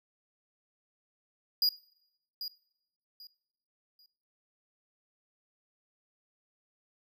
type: tone with echo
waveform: square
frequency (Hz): 4878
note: D#8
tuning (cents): -35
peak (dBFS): -24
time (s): 1.62-1.69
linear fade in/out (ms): 2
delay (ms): 790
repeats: 3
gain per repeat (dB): -12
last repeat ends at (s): 4.06
effects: noise-tail reverb RT60 0.7 s tail -18 dB re dry